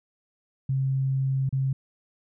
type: tone with dropouts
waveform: sine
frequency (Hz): 134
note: C3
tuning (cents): +42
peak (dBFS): -22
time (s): 0.69-1.73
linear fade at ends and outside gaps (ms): 5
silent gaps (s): 1.492-1.526
effects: none